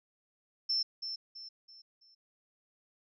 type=tone with echo; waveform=sine; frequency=5340 Hz; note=E8; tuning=22 cents sharp; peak=-28 dBFS; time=0.69-0.83 s; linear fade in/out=10 ms; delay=330 ms; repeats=4; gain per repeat=-8 dB; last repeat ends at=2.15 s; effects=none